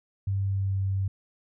sine tone with pitch glide, 98 to 96.76 Hz, G2 to G2, 0 to -22 cents, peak -24 dBFS, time 0.27-1.08 s, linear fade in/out 5 ms, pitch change -22 cents, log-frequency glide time 0.43-0.79 s, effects none

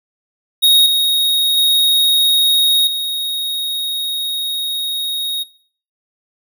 square tone with level steps, 3754 Hz, A#7, 11 cents sharp, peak -8 / -13 / -11 / -19 dBFS, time 0.62-5.44 s, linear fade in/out 20 ms, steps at 0.86 / 1.57 / 2.87 s, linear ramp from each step 2 ms, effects noise-tail reverb RT60 0.5 s tail -19 dB re dry

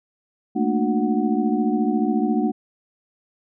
sine tone cluster, 216.9 / 231.1 / 297 / 361.6 / 740 Hz, A3 / A#3 / D4 / F#4 / F#5, -25 / -15 / +20 / -40 / 0 cents, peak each -23 / -23 / -23 / -27 / -29 dBFS, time 0.55-2.52 s, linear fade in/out 20 ms, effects none

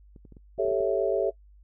clicks, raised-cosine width 3 ms, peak -36 dBFS, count 9, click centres 0.162 / 0.252 / 0.323 / 0.368 / 0.58 / 0.65 / 0.682 / 0.716 / 0.805 s
sine chord, A dominant seventh, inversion third, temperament equal, 392 / 440 / 554.4 / 659.3 Hz, G4 / A4 / C#5 / E5, 0 / 0 / 0 / 0 cents, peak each -28 dBFS, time 0.58-1.31 s, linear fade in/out 20 ms
effects noise-tail reverb RT60 0.1 s tail -22 dB re dry + added 50 Hz sine -51 dBFS peak until 1.63 s

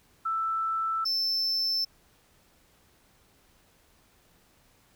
sine / triangle tone pair in turn, 1324 / 5306 Hz, E6 / E8, +7 / +10 cents, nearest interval 2 octaves, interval 2403 cents, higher second, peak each -26 / -24 dBFS, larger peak second, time 0.25-1.05 / 1.05-1.85 s, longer neither, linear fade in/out 10 ms, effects pink hiss -63 dBFS RMS until 4.95 s

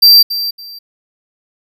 square tone with echo, 4699 Hz, D8, in tune, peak -3 dBFS, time 0.02-0.23 s, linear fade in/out 10 ms, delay 280 ms, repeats 2, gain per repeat -13 dB, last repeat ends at 0.79 s, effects none

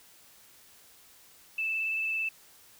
sine tone with vibrato, 2637 Hz, E7, in tune, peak -28 dBFS, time 1.58-2.29 s, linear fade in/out 5 ms, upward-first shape square, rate 18 Hz, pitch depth 10 cents each way, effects white hiss -57 dBFS RMS until 2.79 s

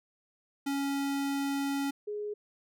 square / sine tone pair in turn, 278.4 / 417.1 Hz, C#4 / G#4, +8 / +7 cents, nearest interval perfect fifth, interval 699 cents, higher second, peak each -30 / -33 dBFS, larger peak first, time 0.66-1.91 / 2.07-2.34 s, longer first, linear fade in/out 10 ms, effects none

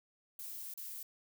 violet noise with dropouts, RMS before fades -45 dBFS, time 0.39-1.03 s, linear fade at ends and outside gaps 2 ms, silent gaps 0.739-0.775 s, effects none

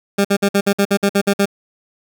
20% pulse tone bursts, 200 Hz, G3, 35 cents sharp, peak -7 dBFS, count 11, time 0.18-1.457 s, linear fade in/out 10 ms, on 67 ms, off 54 ms, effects none

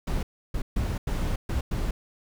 brown noise bursts at uneven times, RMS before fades -27 dBFS, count 6, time 0.07-0.23 / 0.54-0.62 / 0.76-0.98 / 1.07-1.36 / 1.49-1.61 / 1.71-1.91 s, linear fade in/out 5 ms, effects none

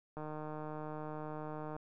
click train, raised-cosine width 1 ms, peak -30 dBFS, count 245, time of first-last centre 0.17-1.765 s, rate 153 Hz, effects none

